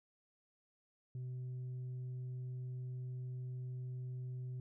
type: tone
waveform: sine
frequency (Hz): 126.6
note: B2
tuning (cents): +43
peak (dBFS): -38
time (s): 1.15-4.6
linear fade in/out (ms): 2
effects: tanh soft clip ceiling -40 dBFS